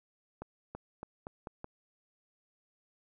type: accelerating click train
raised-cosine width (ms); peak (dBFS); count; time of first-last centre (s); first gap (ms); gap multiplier
1; -27; 6; 0.42-1.644; 330; 0.85
effects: none